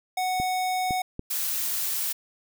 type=tone; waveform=square; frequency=740 Hz; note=F#5; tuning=in tune; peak=-25 dBFS; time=0.17-1.02 s; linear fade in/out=5 ms
type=clicks; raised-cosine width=3 ms; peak=-19 dBFS; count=3; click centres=0.4 / 0.908 / 1.194 s
type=noise; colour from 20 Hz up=blue; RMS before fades=-28 dBFS; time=1.3-2.13 s; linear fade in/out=10 ms
effects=none